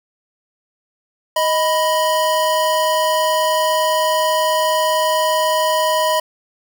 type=tone pair together; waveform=square; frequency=625.9 / 987.8 Hz; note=D#5 / B5; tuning=+10 / 0 cents; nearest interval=minor sixth; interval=790 cents; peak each=-18 dBFS; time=1.36-6.2 s; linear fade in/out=5 ms; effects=none